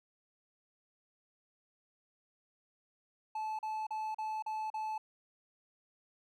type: tone bursts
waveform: triangle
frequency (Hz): 868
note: A5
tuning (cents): -24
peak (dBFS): -33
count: 6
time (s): 3.35-4.98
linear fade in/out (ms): 5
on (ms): 240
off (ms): 38
effects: none